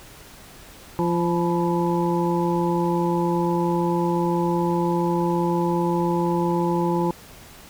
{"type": "harmonic tone with a mistuned harmonic", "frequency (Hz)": 172.5, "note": "F3", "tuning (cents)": -21, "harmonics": [1, 2, 3, 5, 6], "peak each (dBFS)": [-23, -23, -30, -27, -30], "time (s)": [0.99, 7.11], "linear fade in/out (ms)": 0, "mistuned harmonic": 6, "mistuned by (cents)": -80, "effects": ["pink hiss -45 dBFS RMS until 7.69 s"]}